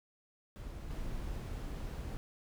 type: noise with level steps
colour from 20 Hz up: brown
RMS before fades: -44 / -40 dBFS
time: 0.56-2.17 s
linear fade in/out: 0 ms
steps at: 0.9 s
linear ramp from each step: 5 ms
effects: none